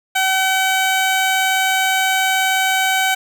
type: tone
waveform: 15% pulse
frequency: 761 Hz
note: F#5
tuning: 48 cents sharp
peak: -8 dBFS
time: 0.15-3.15 s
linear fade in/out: 10 ms
effects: none